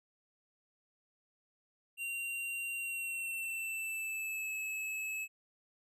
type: tone with pitch glide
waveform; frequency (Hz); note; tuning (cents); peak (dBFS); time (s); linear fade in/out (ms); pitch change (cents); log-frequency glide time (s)
square; 2761 to 2591; F7 to E7; -20 to -30; -37; 1.97-5.28; 50; -110; 2.76-4.54
effects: none